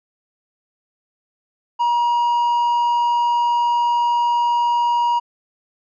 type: tone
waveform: triangle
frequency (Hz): 953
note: A#5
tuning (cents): +38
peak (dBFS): -13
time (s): 1.79-5.2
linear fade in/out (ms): 20
effects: resampled to 16000 Hz